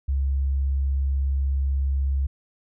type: tone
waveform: sine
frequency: 68.2 Hz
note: C#2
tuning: 28 cents flat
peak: -20 dBFS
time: 0.08-2.27 s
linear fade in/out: 10 ms
effects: none